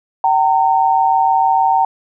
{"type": "tone pair together", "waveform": "sine", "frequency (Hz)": [768.6, 915], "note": ["G5", "A#5"], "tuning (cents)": [-34, -32], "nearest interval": "minor third", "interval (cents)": 302, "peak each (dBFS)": -13, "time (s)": [0.24, 1.85], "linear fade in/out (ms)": 2, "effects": []}